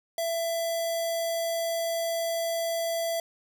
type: tone with notch filter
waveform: square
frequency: 667 Hz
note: E5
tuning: 20 cents sharp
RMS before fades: -29 dBFS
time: 0.18-3.2 s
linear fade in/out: 2 ms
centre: 1400 Hz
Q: 0.62
effects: none